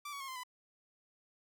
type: tone with pitch steps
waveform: sawtooth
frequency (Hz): 1170 / 1124.9 / 1081.6 / 1039.9 / 999.9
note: D6 / C#6 / C#6 / C6 / B5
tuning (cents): -7 / +25 / -43 / -11 / +21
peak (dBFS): -38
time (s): 0.05-0.435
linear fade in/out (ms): 5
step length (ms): 77
effects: none